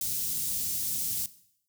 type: band-stop noise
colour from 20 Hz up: white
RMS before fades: -31 dBFS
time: 0.01-1.26 s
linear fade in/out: 2 ms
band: 180 to 5800 Hz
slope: 12 dB/octave
effects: noise-tail reverb RT60 0.7 s tail -17 dB re dry + high-pass 60 Hz 12 dB/octave